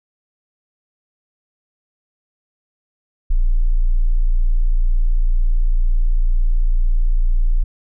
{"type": "tone", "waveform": "sine", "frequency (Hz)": 28.97, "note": "A#0", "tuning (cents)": -10, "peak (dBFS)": -11, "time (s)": [3.3, 7.64], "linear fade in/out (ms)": 10, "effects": []}